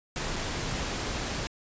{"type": "noise with dropouts", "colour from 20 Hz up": "pink", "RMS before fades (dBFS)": -32, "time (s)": [0.16, 1.47], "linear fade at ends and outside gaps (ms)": 0, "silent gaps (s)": [0.357, 0.361], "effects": ["resampled to 16000 Hz"]}